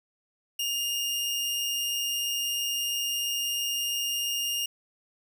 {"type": "tone", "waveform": "sawtooth", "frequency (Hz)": 2829, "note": "F7", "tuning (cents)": 22, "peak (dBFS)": -24, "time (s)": [0.59, 4.66], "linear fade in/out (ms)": 5, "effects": []}